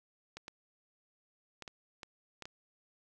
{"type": "clicks", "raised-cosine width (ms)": 0.2, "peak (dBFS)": -27, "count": 7, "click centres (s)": [0.37, 0.481, 1.623, 1.678, 2.032, 2.423, 2.455], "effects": []}